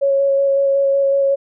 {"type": "tone with vibrato", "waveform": "sine", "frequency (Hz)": 552, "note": "C#5", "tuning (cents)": -7, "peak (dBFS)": -12, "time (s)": [0.01, 1.36], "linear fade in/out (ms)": 20, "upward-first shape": "square", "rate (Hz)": 5.4, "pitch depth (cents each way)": 9, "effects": []}